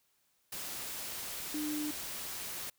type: tone in noise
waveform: sine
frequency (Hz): 300.3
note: D4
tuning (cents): +39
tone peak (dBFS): -34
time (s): 1.54-1.91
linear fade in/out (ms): 5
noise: white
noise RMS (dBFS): -41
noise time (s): 0.52-2.7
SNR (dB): +4
effects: white hiss -74 dBFS RMS until 2.78 s